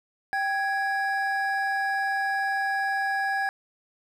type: tone pair together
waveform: triangle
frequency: 783.5 / 1661.2 Hz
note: G5 / G#6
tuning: -1 / 0 cents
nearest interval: octave + minor second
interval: 1301 cents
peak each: -25 dBFS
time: 0.33-3.49 s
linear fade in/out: 0 ms
effects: none